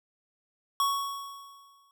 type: tone with exponential decay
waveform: square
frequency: 1113 Hz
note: C#6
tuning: 7 cents sharp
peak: -23 dBFS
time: 0.8-1.91 s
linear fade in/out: 1 ms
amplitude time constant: 240 ms
effects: none